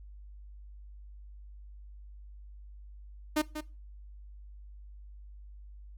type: tone with echo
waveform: sawtooth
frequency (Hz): 305.1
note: D#4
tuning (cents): -34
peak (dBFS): -21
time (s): 3.36-3.42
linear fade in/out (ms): 10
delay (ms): 190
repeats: 1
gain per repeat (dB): -10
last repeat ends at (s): 3.61
effects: noise-tail reverb RT60 0.3 s tail -20 dB re dry + added 50 Hz sine -46 dBFS peak until 5.97 s